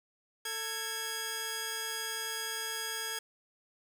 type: tone pair together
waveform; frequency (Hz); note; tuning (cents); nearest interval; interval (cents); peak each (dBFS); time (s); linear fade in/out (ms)
10% pulse; 445.3 / 1650.4; A4 / G#6; +21 / -11; octave + major seventh; 2268; -33 / -27; 0.45-3.19; 5
effects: none